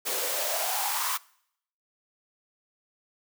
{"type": "noise with high-pass filter sweep", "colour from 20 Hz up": "white", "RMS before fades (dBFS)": -29, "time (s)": [0.05, 1.18], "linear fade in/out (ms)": 20, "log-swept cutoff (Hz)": [430, 1100], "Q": 5.5, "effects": ["noise-tail reverb RT60 0.7 s tail -23 dB re dry"]}